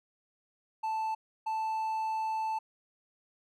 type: tone bursts at uneven times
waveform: triangle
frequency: 880 Hz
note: A5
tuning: in tune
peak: -28 dBFS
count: 2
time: 0.83-1.15 / 1.46-2.59 s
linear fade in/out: 10 ms
effects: none